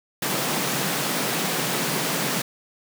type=high-pass noise; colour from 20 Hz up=pink; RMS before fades=-25 dBFS; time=0.22-2.42 s; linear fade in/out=5 ms; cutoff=130 Hz; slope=96 dB/octave; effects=none